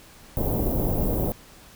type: band-stop noise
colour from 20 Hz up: pink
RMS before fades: -24 dBFS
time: 0.37-1.32 s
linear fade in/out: 0 ms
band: 670 to 15000 Hz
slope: 24 dB/octave
effects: pink hiss -49 dBFS RMS until 1.75 s